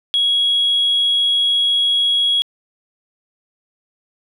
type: tone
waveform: sine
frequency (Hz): 3322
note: G#7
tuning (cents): 0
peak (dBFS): -12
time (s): 0.14-2.42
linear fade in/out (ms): 0
effects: tanh soft clip ceiling -9 dBFS + 9-bit